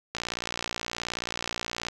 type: click train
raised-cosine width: 0.2 ms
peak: -13 dBFS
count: 103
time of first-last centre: 0.15-1.885 s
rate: 58.8 Hz
effects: none